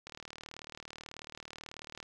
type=click train; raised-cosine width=0.2 ms; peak=-27 dBFS; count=76; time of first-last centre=0.07-2.028 s; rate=38.3 Hz; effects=none